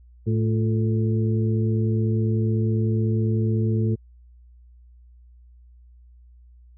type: harmonic tone with a mistuned harmonic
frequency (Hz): 110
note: A2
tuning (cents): 0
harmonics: 1 / 2 / 3 / 4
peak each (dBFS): -20 / -26 / -30 / -32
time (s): 0.26-3.96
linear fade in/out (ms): 20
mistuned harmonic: 3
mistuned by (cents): +82
effects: added 60 Hz sine -47 dBFS peak until 6.77 s

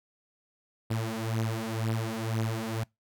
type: beating tone pair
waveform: sawtooth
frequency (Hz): 111.1 / 113.1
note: A2 / A2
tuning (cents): +17 / +48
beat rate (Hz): 2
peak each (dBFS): -28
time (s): 0.9-2.84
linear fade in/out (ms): 10
effects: noise-tail reverb RT60 0.2 s tail -25 dB re dry

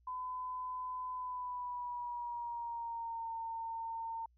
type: tone with pitch glide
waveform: sine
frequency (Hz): 1010 to 910.3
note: B5 to A#5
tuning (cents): +39 to -41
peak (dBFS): -38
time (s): 0.07-4.26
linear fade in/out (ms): 5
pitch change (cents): -180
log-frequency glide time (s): 1.13-3.31
effects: added 60 Hz sine -66 dBFS peak until 4.37 s

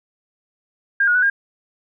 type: tone with pitch steps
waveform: sine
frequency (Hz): 1609 / 1445 / 1487 / 1614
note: G6 / F#6 / F#6 / G#6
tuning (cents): +45 / -41 / +8 / -50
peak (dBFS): -13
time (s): 1-1.3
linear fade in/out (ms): 5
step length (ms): 75
effects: none

